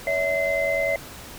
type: tone cluster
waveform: sine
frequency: 564 / 654 / 2063 Hz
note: C#5 / E5 / C7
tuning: +30 / -14 / -25 cents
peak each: -25 dBFS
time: 0.07-0.96 s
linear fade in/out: 2 ms
effects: pink hiss -40 dBFS RMS until 1.38 s